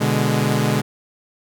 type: chord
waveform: sawtooth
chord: G# diminished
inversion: first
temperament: equal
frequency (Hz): 123.47 / 146.83 / 207.7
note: B2 / D3 / G#3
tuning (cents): 0 / 0 / 0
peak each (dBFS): -17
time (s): 0-0.82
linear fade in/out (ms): 20
effects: none